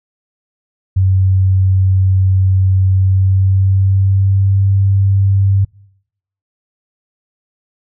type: tone with pitch glide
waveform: sine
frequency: 94.7 to 97.93 Hz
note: F#2 to G2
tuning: +41 to -1 cents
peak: -8 dBFS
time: 0.96-5.65 s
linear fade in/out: 10 ms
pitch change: +58 cents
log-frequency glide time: 2.9-4.66 s
effects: noise-tail reverb RT60 0.8 s tail -26 dB re dry